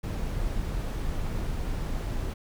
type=noise; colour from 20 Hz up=brown; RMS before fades=-30 dBFS; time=0.03-2.34 s; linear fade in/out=10 ms; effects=none